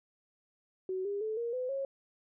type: tone with pitch steps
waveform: sine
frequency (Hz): 374.6 / 403.8 / 435.3 / 469.2 / 505.8 / 545.3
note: F#4 / G#4 / A4 / A#4 / B4 / C#5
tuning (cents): +21 / -49 / -19 / +11 / +41 / -29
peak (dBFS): -32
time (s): 0.89-1.85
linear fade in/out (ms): 2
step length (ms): 160
effects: none